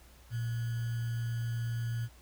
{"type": "tone with sample-and-hold", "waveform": "sine", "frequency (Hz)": 116.54, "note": "A#2", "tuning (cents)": 0, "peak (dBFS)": -31, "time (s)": [0.3, 2.09], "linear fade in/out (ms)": 50, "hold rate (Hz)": 1575, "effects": ["added 60 Hz sine -56 dBFS peak until 2.21 s", "pink hiss -60 dBFS RMS until 2.21 s"]}